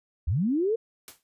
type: linear sweep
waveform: sine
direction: up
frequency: 61.74 to 469.4 Hz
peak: -22 dBFS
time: 0.27-0.76 s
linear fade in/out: 10 ms
type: noise with exponential decay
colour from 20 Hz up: white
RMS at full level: -40 dBFS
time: 1.08-1.23 s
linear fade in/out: 0 ms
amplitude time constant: 32 ms
effects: resampled to 32000 Hz